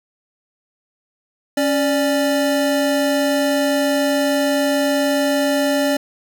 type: tone pair together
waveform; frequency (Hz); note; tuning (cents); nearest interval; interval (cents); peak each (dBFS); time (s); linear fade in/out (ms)
square; 277.2 / 587.3; C#4 / D5; 0 / 0; octave + minor second; 1300; -19; 1.57-5.97; 5
effects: none